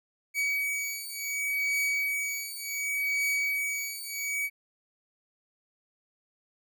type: beating tone pair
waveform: 45% pulse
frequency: 2267 / 2267.68 Hz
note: C#7 / C#7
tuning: +38 / +39 cents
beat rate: 0.68 Hz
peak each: -31 dBFS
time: 0.34-4.5 s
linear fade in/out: 50 ms
effects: none